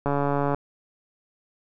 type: click train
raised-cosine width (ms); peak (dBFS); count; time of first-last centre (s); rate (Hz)
1; -11; 70; 0.06-0.546; 142
effects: none